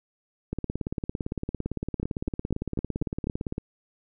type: two click trains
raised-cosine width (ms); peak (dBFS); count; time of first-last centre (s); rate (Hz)
3; -15 / -16; 6 / 55; 2.03-3.271 / 0.53-3.581; 4.03 / 17.7
effects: none